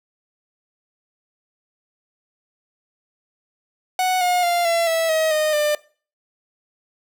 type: tone with pitch steps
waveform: 45% pulse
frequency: 740 / 717.7 / 696.1 / 675.1 / 654.7 / 635 / 615.8 / 597.3 Hz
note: F#5 / F5 / F5 / E5 / E5 / D#5 / D#5 / D5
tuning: 0 / +47 / -6 / +41 / -12 / +35 / -18 / +29 cents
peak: -17 dBFS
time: 3.99-5.75 s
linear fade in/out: 2 ms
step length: 220 ms
effects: noise-tail reverb RT60 0.4 s tail -20 dB re dry